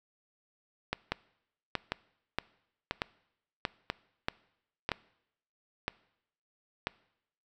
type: two click trains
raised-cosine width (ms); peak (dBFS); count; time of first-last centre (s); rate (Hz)
0.3; -13 / -14; 7 / 7; 1.12-4.917 / 0.93-6.871; 1.58 / 1.01
effects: noise-tail reverb RT60 0.8 s tail -22 dB re dry